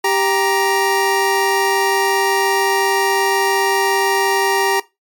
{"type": "tone pair together", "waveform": "25% pulse", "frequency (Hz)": [392, 937.2], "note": ["G4", "A#5"], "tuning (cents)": [0, 9], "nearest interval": "octave + minor third", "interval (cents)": 1509, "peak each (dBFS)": -13, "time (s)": [0.04, 4.8], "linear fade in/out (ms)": 5, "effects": ["noise-tail reverb RT60 0.2 s tail -18 dB re dry", "MP3 96 kbps"]}